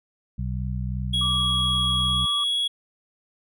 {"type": "harmonic tone", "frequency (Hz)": 62.8, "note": "B1", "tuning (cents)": 30, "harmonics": [1, 2, 3], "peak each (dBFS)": [-28, -29, -33], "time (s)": [0.38, 2.26], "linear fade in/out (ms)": 10}
{"type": "tone with pitch glide", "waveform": "triangle", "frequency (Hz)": [3322, 3341], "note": ["G#7", "G#7"], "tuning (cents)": [0, 10], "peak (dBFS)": -20, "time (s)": [1.13, 2.68], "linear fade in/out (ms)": 10, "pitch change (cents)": 10, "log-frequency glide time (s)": [2.08, 2.22]}
{"type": "tone", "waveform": "sine", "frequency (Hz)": 1166, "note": "D6", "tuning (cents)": -13, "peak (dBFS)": -29, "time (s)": [1.21, 2.44], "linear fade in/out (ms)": 5}
{"effects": []}